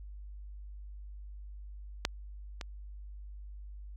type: clicks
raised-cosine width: 0.2 ms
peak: -10 / -21 dBFS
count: 2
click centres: 2.051 / 2.612 s
effects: added 50 Hz sine -43 dBFS peak until 3.96 s